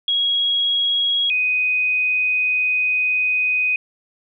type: tone pair in turn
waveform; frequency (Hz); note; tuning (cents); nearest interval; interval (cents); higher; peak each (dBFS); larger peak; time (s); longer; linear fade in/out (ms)
sine; 3308 / 2499; G#7 / D#7; -8 / +7; perfect fourth; 485; first; -16; neither; 0.08-1.3 / 1.3-3.76; second; 2
effects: none